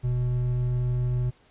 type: tone pair together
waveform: triangle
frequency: 43.66 / 123.5 Hz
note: F1 / B2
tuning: 0 / 0 cents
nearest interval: octave + tritone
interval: 1800 cents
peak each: -30 / -21 dBFS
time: 0.03-1.31 s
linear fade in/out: 20 ms
effects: pink hiss -60 dBFS RMS until 1.5 s + resampled to 8000 Hz